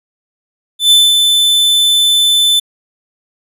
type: tone with ADSR envelope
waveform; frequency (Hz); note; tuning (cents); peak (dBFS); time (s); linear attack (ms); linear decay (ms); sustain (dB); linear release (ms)
45% pulse; 3520; A7; 0; -4; 0.79-2.6; 120; 220; -4; 11
effects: resampled to 32000 Hz